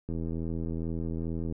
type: click train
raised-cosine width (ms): 3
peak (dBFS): -22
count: 119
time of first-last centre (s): 0.09-1.524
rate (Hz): 82.3
effects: none